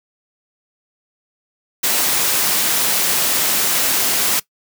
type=noise; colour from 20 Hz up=white; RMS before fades=-17 dBFS; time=1.83-4.4 s; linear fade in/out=10 ms; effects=noise-tail reverb RT60 0.1 s tail -20 dB re dry + high-pass 150 Hz 12 dB/octave